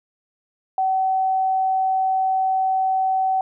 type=tone; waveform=sine; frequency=760 Hz; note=F#5; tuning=46 cents sharp; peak=-17 dBFS; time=0.78-3.41 s; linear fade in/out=2 ms; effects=none